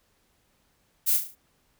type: noise with echo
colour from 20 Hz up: violet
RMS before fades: -23 dBFS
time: 1.06-1.18 s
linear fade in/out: 20 ms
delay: 35 ms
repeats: 5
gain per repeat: -6 dB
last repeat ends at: 1.355 s
effects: pink hiss -68 dBFS RMS until 1.79 s